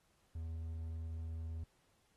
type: tone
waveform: triangle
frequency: 81.2 Hz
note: E2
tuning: 26 cents flat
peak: -38 dBFS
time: 0.35-1.64 s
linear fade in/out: 5 ms
effects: pink hiss -75 dBFS RMS until 2.16 s + AAC 32 kbps